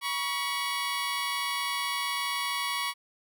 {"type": "tone pair together", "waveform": "15% pulse", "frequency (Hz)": [968, 1119.7], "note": ["B5", "C#6"], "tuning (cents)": [-35, 17], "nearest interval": "minor third", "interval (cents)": 252, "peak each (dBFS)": [-27, -24], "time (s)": [0.01, 2.94], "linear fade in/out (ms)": 50, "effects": []}